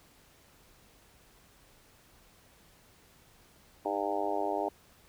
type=harmonic tone with a mistuned harmonic; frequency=101.1 Hz; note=G#2; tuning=46 cents flat; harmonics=3 / 4 / 5 / 6 / 7 / 8 / 9; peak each=-38 / -36 / -41 / -36 / -36 / -36 / -39 dBFS; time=3.85-4.69 s; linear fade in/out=5 ms; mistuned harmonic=3; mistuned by=+32 cents; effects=pink hiss -61 dBFS RMS until 5.08 s